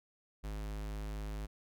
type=tone; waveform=square; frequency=52.1 Hz; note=G#1; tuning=6 cents sharp; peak=-39 dBFS; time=0.43-1.47 s; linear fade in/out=20 ms; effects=none